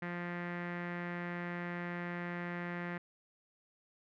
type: tone with low-pass filter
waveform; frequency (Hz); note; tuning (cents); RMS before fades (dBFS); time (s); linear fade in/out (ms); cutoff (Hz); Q
sawtooth; 174.61; F3; 0; -40; 0.02-2.98; 5; 1900; 4.2
effects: none